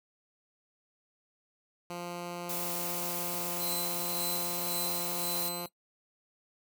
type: tone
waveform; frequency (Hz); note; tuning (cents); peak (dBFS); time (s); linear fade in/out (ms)
10% pulse; 174.61; F3; 0; -29; 1.9-5.66; 2
type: noise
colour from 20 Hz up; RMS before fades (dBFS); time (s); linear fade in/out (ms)
blue; -36; 2.49-5.49; 5
type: tone with tremolo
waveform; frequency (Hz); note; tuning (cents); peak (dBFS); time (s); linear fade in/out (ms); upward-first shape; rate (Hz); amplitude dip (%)
10% pulse; 4049; B7; +42; -26; 3.58-5.69; 50; sine; 1.8; 60
effects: noise-tail reverb RT60 0.1 s tail -19 dB re dry